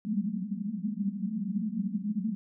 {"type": "band-pass noise", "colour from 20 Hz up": "pink", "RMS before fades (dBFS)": -32, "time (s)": [0.05, 2.35], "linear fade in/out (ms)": 0, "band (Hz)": [190, 220], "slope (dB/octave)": 96, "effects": []}